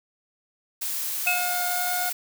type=noise; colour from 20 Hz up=blue; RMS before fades=-29 dBFS; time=0.81-2.13 s; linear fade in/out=10 ms
type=tone with pitch glide; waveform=25% pulse; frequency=716 to 720.6 Hz; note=F5 to F#5; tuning=+43 to -46 cents; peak=-23 dBFS; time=1.26-2.1 s; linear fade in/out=10 ms; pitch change=+11 cents; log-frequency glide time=1.67-1.99 s
type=tone with exponential decay; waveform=triangle; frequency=2585 Hz; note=E7; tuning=34 cents flat; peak=-17 dBFS; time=1.27-1.65 s; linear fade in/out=2 ms; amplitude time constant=81 ms
effects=none